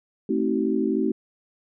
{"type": "chord", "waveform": "sine", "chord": "A diminished seventh", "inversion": "none", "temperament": "just", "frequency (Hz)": [220, 264, 316.8, 380.2], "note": ["A3", "C4", "Eb4", "Gb4"], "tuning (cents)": [0, 16, 31, 47], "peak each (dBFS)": -26, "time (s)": [0.29, 1.12], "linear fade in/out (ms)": 5, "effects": []}